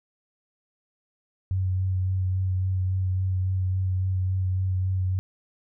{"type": "tone with vibrato", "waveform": "sine", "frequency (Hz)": 93.4, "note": "F#2", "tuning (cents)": 17, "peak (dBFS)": -22, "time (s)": [1.51, 5.19], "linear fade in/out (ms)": 0, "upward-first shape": "sine", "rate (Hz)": 3.6, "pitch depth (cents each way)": 17, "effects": []}